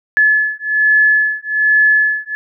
sine beating tone pair, 1717 / 1718.2 Hz, A6 / A6, -43 / -42 cents, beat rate 1.2 Hz, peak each -13 dBFS, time 0.17-2.35 s, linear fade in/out 0 ms, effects none

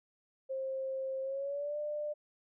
sine tone with pitch glide, 531 to 596 Hz, C5 to D5, +25 to +25 cents, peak -34 dBFS, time 0.49-2.14 s, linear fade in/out 20 ms, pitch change +200 cents, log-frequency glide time 1.22-1.78 s, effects none

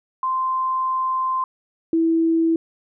sine tone pair in turn, 1041 / 327.9 Hz, C6 / E4, -9 / -9 cents, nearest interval octave + minor sixth, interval 2000 cents, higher first, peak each -19 / -15 dBFS, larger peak second, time 0.23-1.44 / 1.93-2.56 s, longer first, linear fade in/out 2 ms, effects none

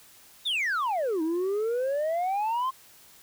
sine exponential two-way sweep, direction down then up, 3775 to 311.1 to 1072 Hz, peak -22 dBFS, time 0.45-2.71 s, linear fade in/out 20 ms, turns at 1.22 s, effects tanh soft clip ceiling -24 dBFS + white hiss -54 dBFS RMS until 3.22 s

